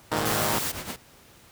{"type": "chord", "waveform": "5% pulse", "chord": "Ab suspended second", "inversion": "none", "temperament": "equal with one note detuned", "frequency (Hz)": [103.83, 116.54, 154.94], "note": ["Ab2", "Bb2", "Eb3"], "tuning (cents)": [0, 0, -7], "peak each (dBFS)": -18, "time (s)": [0.11, 0.59], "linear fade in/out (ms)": 10}
{"type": "noise with tremolo", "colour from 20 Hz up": "pink", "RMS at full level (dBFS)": -32, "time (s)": [0.16, 0.96], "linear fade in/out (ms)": 0, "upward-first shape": "triangle", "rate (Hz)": 8.4, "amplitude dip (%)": 75}
{"type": "noise", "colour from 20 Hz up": "white", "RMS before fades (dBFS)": -30, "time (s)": [0.25, 0.72], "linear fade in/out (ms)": 10}
{"effects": ["pink hiss -53 dBFS RMS until 1.51 s", "high-pass 60 Hz 12 dB/octave"]}